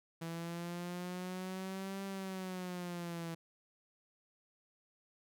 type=linear two-way sweep; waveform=sawtooth; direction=up then down; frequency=164.81 to 196 to 164.81 Hz; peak=-36 dBFS; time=0.21-3.35 s; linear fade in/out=10 ms; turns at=2.04 s; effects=none